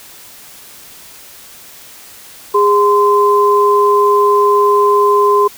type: tone pair together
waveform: sine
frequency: 410 / 1032.2 Hz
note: G#4 / C6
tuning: -22 / -24 cents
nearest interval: octave + major third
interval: 1598 cents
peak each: -10 dBFS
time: 2.54-5.48 s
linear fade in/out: 10 ms
effects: white hiss -37 dBFS RMS until 5.57 s